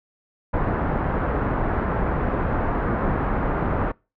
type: low-pass noise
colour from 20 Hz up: pink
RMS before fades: -23 dBFS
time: 0.53-3.92 s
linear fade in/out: 10 ms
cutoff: 1500 Hz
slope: 24 dB/octave
effects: noise-tail reverb RT60 0.3 s tail -25 dB re dry